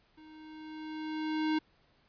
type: tone with level ramp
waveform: square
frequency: 311.1 Hz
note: D#4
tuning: in tune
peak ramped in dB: -53 to -27 dBFS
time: 0.17-1.59 s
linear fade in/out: 10 ms
effects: pink hiss -68 dBFS RMS until 2.08 s + resampled to 11025 Hz